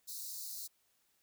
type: high-pass noise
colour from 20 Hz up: white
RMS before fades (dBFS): -44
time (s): 0.07-0.68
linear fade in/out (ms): 20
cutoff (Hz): 3900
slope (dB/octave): 96
effects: white hiss -75 dBFS RMS until 1.22 s